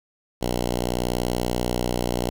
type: tone with notch filter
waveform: 5% pulse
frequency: 60.7 Hz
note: B1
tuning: 29 cents flat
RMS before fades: -25 dBFS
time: 0.41-2.3 s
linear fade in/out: 10 ms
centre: 1700 Hz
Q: 1.5
effects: none